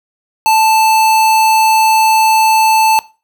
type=tone; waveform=square; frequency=880 Hz; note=A5; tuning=in tune; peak=-8 dBFS; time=0.46-2.99 s; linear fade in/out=0 ms; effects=noise-tail reverb RT60 0.3 s tail -19 dB re dry